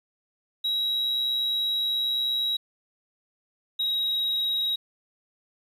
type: tone pair in turn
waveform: sine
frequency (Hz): 3857 / 3819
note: B7 / A#7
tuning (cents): -42 / +41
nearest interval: unison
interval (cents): 17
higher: first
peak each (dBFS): -21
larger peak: neither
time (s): 0.64-2.57 / 3.79-4.76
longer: first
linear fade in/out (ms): 10
effects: tanh soft clip ceiling -22 dBFS + 9-bit